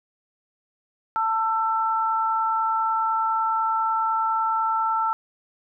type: tone pair together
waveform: sine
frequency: 891 / 1335 Hz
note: A5 / E6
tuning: +22 / +22 cents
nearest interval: perfect fifth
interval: 700 cents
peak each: -23 dBFS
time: 1.16-5.13 s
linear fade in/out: 0 ms
effects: none